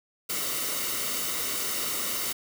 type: noise with comb filter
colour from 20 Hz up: white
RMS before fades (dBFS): -30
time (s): 0.29-2.33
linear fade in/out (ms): 10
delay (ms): 1.2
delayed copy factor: -0.6
effects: none